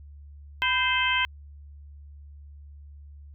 harmonic tone with a mistuned harmonic, 520 Hz, C5, 11 cents flat, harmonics 2 / 3 / 4 / 5 / 6, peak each -28 / -28 / -28 / -28 / -28 dBFS, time 0.62-1.25 s, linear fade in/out 0 ms, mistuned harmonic 2, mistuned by -69 cents, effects added 72 Hz sine -43 dBFS peak until 3.34 s

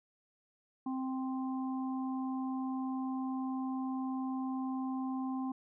harmonic tone, 261.6 Hz, C4, in tune, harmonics 1 / 3 / 4, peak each -34 / -44 / -46 dBFS, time 0.86-5.52 s, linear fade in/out 5 ms, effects none

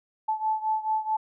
sine beating tone pair, 869 / 873.6 Hz, A5 / A5, -22 / -13 cents, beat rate 4.6 Hz, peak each -26 / -29 dBFS, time 0.28-1.17 s, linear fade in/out 10 ms, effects none

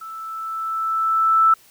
sine tone with level ramp, 1320 Hz, E6, 2 cents sharp, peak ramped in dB -32 to -10 dBFS, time 0.01-1.54 s, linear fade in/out 5 ms, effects white hiss -52 dBFS RMS until 1.7 s

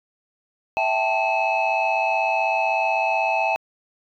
sine tone cluster, 658 / 781 / 877 / 2588 Hz, E5 / G5 / A5 / E7, -3 / -7 / -6 / -32 cents, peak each -23 dBFS, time 0.77-3.56 s, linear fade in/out 0 ms, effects tanh soft clip ceiling -13 dBFS

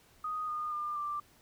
sine tone with pitch steps, 1244.5 / 1222.4 / 1200.7 / 1179.4 Hz, D#6 / D#6 / D6 / D6, 0 / -31 / +38 / +7 cents, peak -33 dBFS, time 0.24-1.2 s, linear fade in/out 5 ms, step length 240 ms, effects pink hiss -63 dBFS RMS until 1.41 s

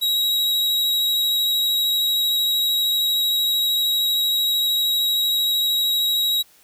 45% pulse tone with vibrato, 3840 Hz, B7, 49 cents flat, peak -17 dBFS, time 0.01-6.43 s, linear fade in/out 20 ms, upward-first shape triangle, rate 13 Hz, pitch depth 15 cents each way, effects white hiss -54 dBFS RMS until 6.63 s

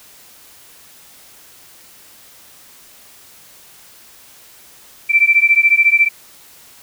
sine beating tone pair, 2331 / 2345 Hz, D7 / D7, -14 / -3 cents, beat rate 14 Hz, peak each -12 dBFS, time 5.09-6.09 s, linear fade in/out 20 ms, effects white hiss -44 dBFS RMS until 6.82 s

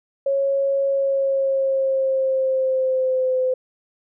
sine tone with pitch glide, 550 to 513.2 Hz, C#5 to C5, -14 to -34 cents, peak -17 dBFS, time 0.26-3.54 s, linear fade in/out 5 ms, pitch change -120 cents, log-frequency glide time 0.88-3.39 s, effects none

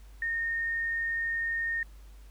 sine tone, 1838 Hz, A#6, 25 cents flat, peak -28 dBFS, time 0.22-1.83 s, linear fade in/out 2 ms, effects added 50 Hz sine -47 dBFS peak until 2.3 s + pink hiss -62 dBFS RMS until 2.3 s

